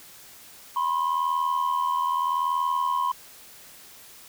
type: tone pair together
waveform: sine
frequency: 987.8 / 1068.6 Hz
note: B5 / C6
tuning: 0 / +36 cents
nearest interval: minor second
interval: 136 cents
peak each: -23 dBFS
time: 0.76-3.12 s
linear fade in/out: 5 ms
effects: tanh soft clip ceiling -19 dBFS + white hiss -48 dBFS RMS until 4.28 s